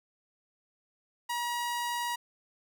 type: tone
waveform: sawtooth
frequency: 957 Hz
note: A#5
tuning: 45 cents sharp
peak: -27 dBFS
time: 1.29-2.16 s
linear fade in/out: 10 ms
effects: none